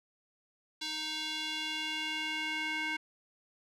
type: tone with band-pass filter sweep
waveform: square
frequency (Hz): 311.1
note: D#4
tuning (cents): 0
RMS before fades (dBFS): -36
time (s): 0.81-2.97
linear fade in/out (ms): 10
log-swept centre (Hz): 4000 to 2100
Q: 2.4
effects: none